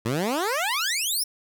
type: exponential sweep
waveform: 15% pulse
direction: up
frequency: 106 to 5588 Hz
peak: -17 dBFS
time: 0.05-1.24 s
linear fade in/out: 10 ms
effects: none